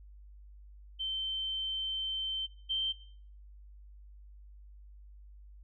sine tone pair in turn, 3100 / 3125 Hz, G7 / G7, -20 / -6 cents, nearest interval unison, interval 14 cents, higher second, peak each -32 / -29 dBFS, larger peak second, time 0.99-2.47 / 2.69-2.93 s, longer first, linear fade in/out 20 ms, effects noise-tail reverb RT60 0.5 s tail -18 dB re dry + added 50 Hz sine -50 dBFS peak until 5.63 s

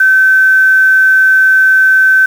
sine tone with quantisation, 1536 Hz, G6, 36 cents flat, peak -4 dBFS, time 0-2.26 s, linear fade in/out 5 ms, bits 5, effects none

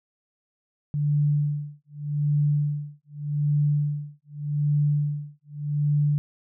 sine tone with tremolo, 146.83 Hz, D3, in tune, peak -18 dBFS, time 0.94-6.18 s, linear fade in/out 0 ms, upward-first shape sine, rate 0.84 Hz, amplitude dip 100%, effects none

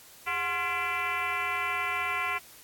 sine tone with frequency modulation, 1703 Hz, G#6, 43 cents sharp, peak -27 dBFS, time 0.26-2.39 s, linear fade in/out 20 ms, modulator 324 Hz, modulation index 2.8, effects white hiss -52 dBFS RMS until 2.63 s + AAC 64 kbps

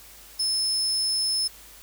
35% pulse tone, 5230 Hz, E8, 15 cents flat, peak -20 dBFS, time 0.39-1.48 s, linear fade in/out 10 ms, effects added 50 Hz sine -55 dBFS peak until 1.82 s + white hiss -48 dBFS RMS until 1.82 s

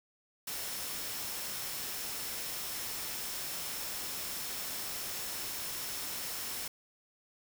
sine tone in noise, 5400 Hz, E8, 41 cents sharp, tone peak -48 dBFS, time 0.47-6.68 s, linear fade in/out 5 ms, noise white, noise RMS -39 dBFS, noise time 0.47-6.68 s, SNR -12 dB, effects none

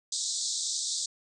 white band-pass noise, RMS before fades -32 dBFS, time 0.12-1.06 s, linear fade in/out 5 ms, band 3600 to 8300 Hz, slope 96 dB/octave, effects none

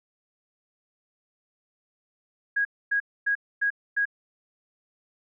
sine tone bursts, 1646 Hz, G#6, 16 cents flat, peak -21 dBFS, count 5, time 2.56-4.055 s, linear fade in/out 10 ms, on 91 ms, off 260 ms, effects none

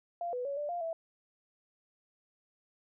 sine tone with pitch steps, 692 / 495.4 / 561 / 588 / 698 / 658 Hz, F5 / B4 / C#5 / D5 / F5 / E5, -16 / +5 / +21 / +2 / -1 / -3 cents, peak -33 dBFS, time 0.21-0.93 s, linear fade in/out 2 ms, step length 120 ms, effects none

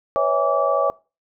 sine tone cluster, 502 / 556 / 648 / 820 / 1154 Hz, B4 / C#5 / E5 / G#5 / D6, +28 / +5 / -30 / -22 / -31 cents, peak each -26 / -20 / -23 / -27 / -22 dBFS, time 0.16-0.9 s, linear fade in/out 0 ms, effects noise-tail reverb RT60 0.3 s tail -23 dB re dry

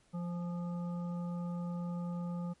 harmonic tone with a mistuned harmonic, 174.61 Hz, F3, in tune, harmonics 1 / 3 / 5 / 7, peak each -35 / -48 / -52 / -53 dBFS, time 0.13-2.54 s, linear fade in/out 20 ms, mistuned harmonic 5, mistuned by -36 cents, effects pink hiss -69 dBFS RMS until 2.6 s + MP3 48 kbps

